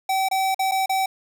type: tone with dropouts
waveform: square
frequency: 767 Hz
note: G5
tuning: 38 cents flat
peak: -20 dBFS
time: 0.09-1.06 s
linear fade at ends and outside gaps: 5 ms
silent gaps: 0.287-0.312 / 0.546-0.592 / 0.713-0.718 / 0.86-0.894 s
effects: none

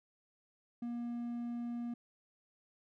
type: tone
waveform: triangle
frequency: 237.9 Hz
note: A#3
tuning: 35 cents sharp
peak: -35 dBFS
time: 0.82-1.94 s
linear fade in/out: 5 ms
effects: none

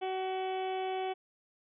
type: harmonic tone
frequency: 376.6 Hz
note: F#4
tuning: 31 cents sharp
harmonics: 1 / 2 / 3 / 4 / 5 / 6 / 7 / 8 / 9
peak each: -35 / -35 / -51 / -52 / -55 / -48 / -53 / -50 / -53 dBFS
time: 0.01-1.14 s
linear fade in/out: 20 ms
effects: none

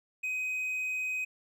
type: tone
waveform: triangle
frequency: 2515 Hz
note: D#7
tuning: 18 cents sharp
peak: -29 dBFS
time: 0.23-1.25 s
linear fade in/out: 10 ms
effects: none

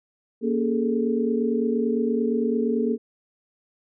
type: tone cluster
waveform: sine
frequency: 234.9 / 280.4 / 412.8 / 441.6 Hz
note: A#3 / C#4 / G#4 / A4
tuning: +13 / +20 / -10 / +6 cents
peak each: -23 / -30 / -27 / -27 dBFS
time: 0.41-2.98 s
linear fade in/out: 50 ms
effects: none

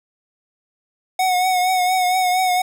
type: tone with vibrato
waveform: square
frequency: 736 Hz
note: F#5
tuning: 9 cents flat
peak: -16 dBFS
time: 1.19-2.62 s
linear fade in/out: 5 ms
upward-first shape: triangle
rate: 4.3 Hz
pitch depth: 44 cents each way
effects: none

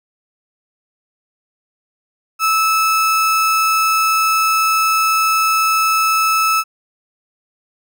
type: tone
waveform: 35% pulse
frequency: 1306 Hz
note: E6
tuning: 17 cents flat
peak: -11 dBFS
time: 2.39-6.64 s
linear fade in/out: 50 ms
effects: none

